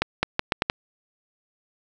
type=accelerating click train; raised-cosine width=0.3 ms; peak=-4 dBFS; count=6; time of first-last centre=0.02-0.699 s; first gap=210 ms; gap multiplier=0.78; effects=none